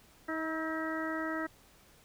harmonic tone with a mistuned harmonic, 318.2 Hz, D#4, 39 cents sharp, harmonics 1 / 2 / 3 / 4 / 5 / 6, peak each -36 / -40 / -46 / -40 / -42 / -41 dBFS, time 0.28-1.47 s, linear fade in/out 10 ms, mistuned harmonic 4, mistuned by +33 cents, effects pink hiss -61 dBFS RMS until 2.04 s

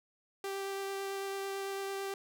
sawtooth tone with vibrato, 392 Hz, G4, in tune, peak -32 dBFS, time 0.44-2.14 s, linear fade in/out 2 ms, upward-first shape triangle, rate 9 Hz, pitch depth 10 cents each way, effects none

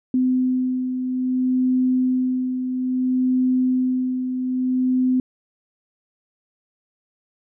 sine beating tone pair, 255.1 / 255.7 Hz, C4 / C4, -44 / -40 cents, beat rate 0.6 Hz, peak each -18 / -27 dBFS, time 0.14-5.2 s, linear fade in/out 2 ms, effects none

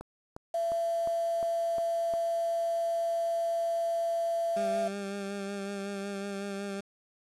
click train, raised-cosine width 1 ms, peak -27 dBFS, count 7, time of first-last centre 0.01-2.138 s, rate 2.82 Hz
sine tone, 673 Hz, E5, 36 cents sharp, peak -27 dBFS, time 0.54-4.88 s, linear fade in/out 5 ms
20% pulse tone with vibrato, 199 Hz, G3, 26 cents sharp, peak -30 dBFS, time 4.56-6.81 s, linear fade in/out 10 ms, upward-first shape sine, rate 5.4 Hz, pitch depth 25 cents each way
effects resampled to 24000 Hz + 8-bit

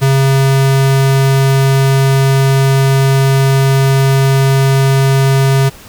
square tone, 135.4 Hz, C#3, 40 cents flat, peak -8 dBFS, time 0.01-5.7 s, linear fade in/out 20 ms, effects pink hiss -36 dBFS RMS until 5.88 s

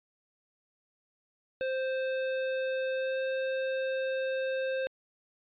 square tone with pitch glide, 523.3 to 526.6 Hz, C5 to C5, 0 to +11 cents, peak -30 dBFS, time 1.61-4.87 s, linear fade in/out 0 ms, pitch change +11 cents, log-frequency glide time 2.94-3.19 s, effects resampled to 8000 Hz

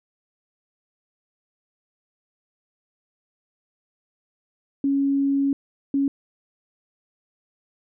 sine tone bursts at uneven times, 277.2 Hz, C#4, in tune, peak -18 dBFS, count 2, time 4.84-5.53 / 5.94-6.08 s, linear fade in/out 2 ms, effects none

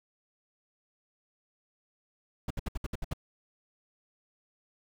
brown noise bursts, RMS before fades -32 dBFS, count 8, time 2.48-3.135 s, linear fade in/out 5 ms, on 25 ms, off 65 ms, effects none

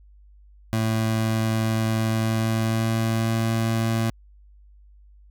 25% pulse tone with pitch glide, 111.4 to 113.15 Hz, A2 to A2, +22 to +49 cents, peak -17 dBFS, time 0.73-4.1 s, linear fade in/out 0 ms, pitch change +27 cents, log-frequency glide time 2.05-3.4 s, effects added 50 Hz sine -48 dBFS peak until 5.3 s

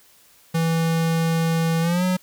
square tone with pitch glide, 164.3 to 183.36 Hz, E3 to F#3, -5 to -15 cents, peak -19 dBFS, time 0.54-2.17 s, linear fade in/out 10 ms, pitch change +190 cents, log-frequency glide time 1.81-2.04 s, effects white hiss -54 dBFS RMS until 2.22 s

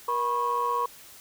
sine tone cluster, 476.2 / 980 / 1096 Hz, A#4 / B5 / C#6, +37 / -14 / -20 cents, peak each -31 / -27 / -26 dBFS, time 0.08-0.86 s, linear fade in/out 5 ms, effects tanh soft clip ceiling -17 dBFS + white hiss -49 dBFS RMS until 1.2 s

